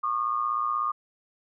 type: tone pair together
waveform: sine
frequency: 1096 / 1212.4 Hz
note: C#6 / D#6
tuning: -20 / -45 cents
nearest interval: major second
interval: 175 cents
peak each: -29 / -26 dBFS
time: 0.03-0.92 s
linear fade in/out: 10 ms
effects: none